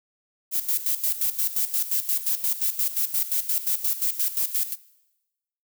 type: noise with tremolo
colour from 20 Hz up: violet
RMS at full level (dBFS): -23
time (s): 0.51-4.76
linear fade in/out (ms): 50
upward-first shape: square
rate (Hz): 5.7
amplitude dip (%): 75
effects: noise-tail reverb RT60 1.0 s tail -20 dB re dry